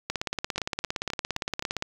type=two click trains; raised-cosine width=0.2 ms; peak=-11 / -14 dBFS; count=31 / 5; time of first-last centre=0.1-1.824 / 0.58-1.624 s; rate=17.4 / 3.83 Hz; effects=7-bit